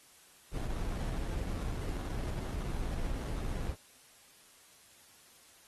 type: noise with sample-and-hold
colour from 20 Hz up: brown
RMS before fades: -36 dBFS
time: 0.51-3.76 s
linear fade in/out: 50 ms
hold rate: 2450 Hz
effects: white hiss -60 dBFS RMS until 5.67 s + AAC 32 kbps